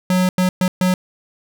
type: tone bursts at uneven times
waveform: square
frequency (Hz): 183.5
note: F#3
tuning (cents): -14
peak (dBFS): -14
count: 4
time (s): 0.1-0.29 / 0.38-0.49 / 0.61-0.68 / 0.81-0.94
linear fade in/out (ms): 2
effects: none